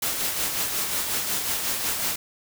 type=noise with tremolo; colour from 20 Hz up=white; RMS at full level=-25 dBFS; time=0.02-2.16 s; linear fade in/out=5 ms; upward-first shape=sine; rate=5.5 Hz; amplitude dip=40%; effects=none